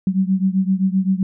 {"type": "beating tone pair", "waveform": "sine", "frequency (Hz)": [187.3, 195], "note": ["F#3", "G3"], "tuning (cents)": [21, -9], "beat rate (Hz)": 7.7, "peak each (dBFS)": [-17, -19], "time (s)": [0.07, 1.23], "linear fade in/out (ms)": 2, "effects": []}